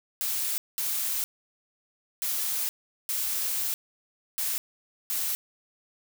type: noise bursts at uneven times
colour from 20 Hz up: blue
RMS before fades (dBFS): -29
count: 6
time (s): 0.21-0.58 / 0.78-1.24 / 2.22-2.69 / 3.09-3.74 / 4.38-4.58 / 5.1-5.35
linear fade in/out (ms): 0
effects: none